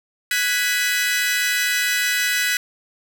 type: chord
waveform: sawtooth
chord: G# minor seventh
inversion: third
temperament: equal with one note detuned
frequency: 1480 / 1661.2 / 1975.5 / 2525 Hz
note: F#6 / G#6 / B6 / D#7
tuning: 0 / 0 / 0 / +25 cents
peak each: -21 / -22 / -18 / -24 dBFS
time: 0.31-2.57 s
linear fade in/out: 2 ms
effects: none